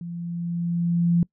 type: tone with level ramp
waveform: sine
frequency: 171.4 Hz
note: F3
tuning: 32 cents flat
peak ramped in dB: -31 to -15 dBFS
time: 0.01-1.23 s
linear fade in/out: 2 ms
effects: noise-tail reverb RT60 0.1 s tail -24 dB re dry